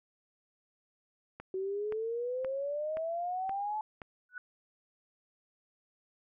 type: click train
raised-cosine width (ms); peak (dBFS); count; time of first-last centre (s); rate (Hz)
0.5; -28; 6; 1.4-4.018; 1.91
type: exponential sweep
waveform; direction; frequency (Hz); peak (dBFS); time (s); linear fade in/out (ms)
sine; up; 373.6 to 869; -32; 1.54-3.81; 2
type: tone with exponential growth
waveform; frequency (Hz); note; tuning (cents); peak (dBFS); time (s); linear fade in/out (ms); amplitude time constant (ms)
sine; 1480; F#6; 0; -35; 4.29-4.38; 2; 19
effects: none